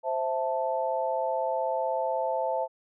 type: chord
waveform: sine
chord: A minor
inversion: first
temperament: equal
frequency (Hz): 523.3 / 659.3 / 880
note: C5 / E5 / A5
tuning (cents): 0 / 0 / 0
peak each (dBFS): -30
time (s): 0.03-2.68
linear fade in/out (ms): 50
effects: none